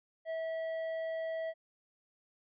triangle tone with hard clipping, 649 Hz, E5, 27 cents flat, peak -36 dBFS, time 0.25-1.54 s, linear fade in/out 50 ms, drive 10 dB, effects resampled to 11025 Hz

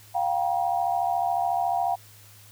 sine tone cluster, 705 / 779 / 952 Hz, F5 / G5 / A#5, +16 / -11 / +36 cents, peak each -25 / -26 / -32 dBFS, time 0.14-1.96 s, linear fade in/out 20 ms, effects added 104 Hz sine -52 dBFS peak until 2.51 s + white hiss -52 dBFS RMS until 2.51 s

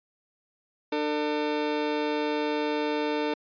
30% pulse tone pair together, 300 / 450 Hz, D4 / A4, +37 / +39 cents, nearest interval perfect fifth, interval 702 cents, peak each -26 dBFS, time 0.92-3.34 s, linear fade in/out 5 ms, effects resampled to 11025 Hz

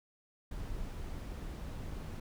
brown noise, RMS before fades -41 dBFS, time 0.51-2.2 s, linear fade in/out 5 ms, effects none

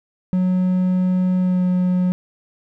triangle tone with pitch glide, 183.5 to 181.5 Hz, F#3 to F#3, -14 to -33 cents, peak -13 dBFS, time 0.33-2.12 s, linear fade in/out 0 ms, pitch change -19 cents, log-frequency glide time 1.39-1.63 s, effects none

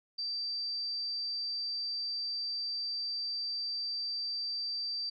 sine tone, 4668 Hz, D8, 11 cents flat, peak -33 dBFS, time 0.18-5.1 s, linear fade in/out 10 ms, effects none

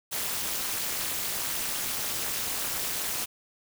white noise with amplitude modulation, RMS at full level -27 dBFS, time 0.11-3.26 s, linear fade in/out 20 ms, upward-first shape sine, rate 228 Hz, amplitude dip 95%, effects none

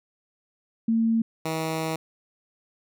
sine / 10% pulse tone pair in turn, 226.5 / 160.16 Hz, A#3 / E3, -50 / -50 cents, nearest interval tritone, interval 600 cents, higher first, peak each -19 / -18 dBFS, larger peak second, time 0.88-1.22 / 1.45-1.96 s, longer second, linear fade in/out 5 ms, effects none

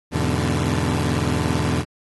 20% pulse chord, E dominant seventh, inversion none, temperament equal with one note detuned, 82.41 / 103.83 / 126.07 / 146.83 Hz, E2 / G#2 / B2 / D3, 0 / 0 / +36 / 0 cents, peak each -19 / -21 / -20 / -20 dBFS, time 0.11-1.85 s, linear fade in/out 50 ms, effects AAC 32 kbps

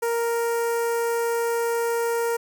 sawtooth tone with notch filter, 466.2 Hz, A#4, in tune, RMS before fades -24 dBFS, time 0.02-2.37 s, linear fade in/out 10 ms, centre 3600 Hz, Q 0.59, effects none

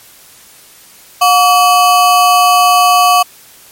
square ring-modulated tone, 930 Hz, A#5, 4 cents flat, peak -3 dBFS, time 1.21-3.23 s, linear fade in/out 10 ms, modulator 210 Hz, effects white hiss -40 dBFS RMS until 3.71 s + MP3 64 kbps

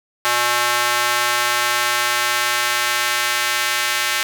square tone with high-pass filter sweep, 120.8 Hz, B2, 38 cents flat, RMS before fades -19 dBFS, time 0.25-4.23 s, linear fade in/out 0 ms, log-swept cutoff 1100 to 1800 Hz, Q 1.1, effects none

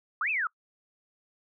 sine linear two-way sweep, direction up then down, 1108.7 to 2683 to 1231 Hz, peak -26 dBFS, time 0.21-0.47 s, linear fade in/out 2 ms, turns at 0.3 s, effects noise-tail reverb RT60 0.1 s tail -24 dB re dry

